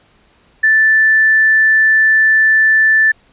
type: tone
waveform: sine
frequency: 1760 Hz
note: A6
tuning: in tune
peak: -7 dBFS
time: 0.63-3.12 s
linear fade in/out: 10 ms
effects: pink hiss -52 dBFS RMS until 3.32 s + resampled to 8000 Hz